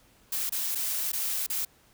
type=noise with dropouts; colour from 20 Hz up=blue; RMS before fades=-30 dBFS; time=0.32-1.65 s; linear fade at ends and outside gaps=5 ms; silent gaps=0.495-0.521 / 0.751-0.754 / 1.119-1.131 / 1.465-1.499 s; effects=pink hiss -61 dBFS RMS until 1.93 s